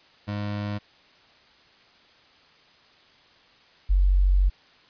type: tone pair in turn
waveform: 25% pulse / sine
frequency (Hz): 103.1 / 46.78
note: G#2 / F#1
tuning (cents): -12 / +20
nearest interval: octave + major second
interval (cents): 1368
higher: first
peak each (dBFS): -24 / -16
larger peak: second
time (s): 0.27-0.79 / 3.89-4.5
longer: second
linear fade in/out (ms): 20
effects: white hiss -56 dBFS RMS until 4.89 s + resampled to 11025 Hz